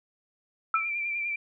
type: tone with exponential decay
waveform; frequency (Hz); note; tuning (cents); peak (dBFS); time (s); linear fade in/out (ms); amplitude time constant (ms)
sine; 1318.5; E6; 0; -18; 0.74-0.9; 2; 34
type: tone with vibrato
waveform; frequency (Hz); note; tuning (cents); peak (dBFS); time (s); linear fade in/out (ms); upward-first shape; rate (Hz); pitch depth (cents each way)
sine; 2362; D7; +9; -28; 0.75-1.36; 5; sine; 10; 36
effects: none